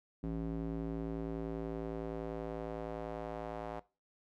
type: tone with band-pass filter sweep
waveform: square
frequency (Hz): 55.3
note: A1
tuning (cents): +9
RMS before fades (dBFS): -40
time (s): 0.23-3.8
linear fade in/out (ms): 10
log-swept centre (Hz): 250 to 720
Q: 1.6
effects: noise-tail reverb RT60 0.3 s tail -19 dB re dry